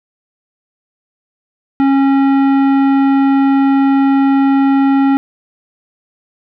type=tone with tanh clipping; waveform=triangle; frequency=273.5 Hz; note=C#4; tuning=23 cents flat; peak=-10 dBFS; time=1.8-5.17 s; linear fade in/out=0 ms; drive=18 dB; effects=none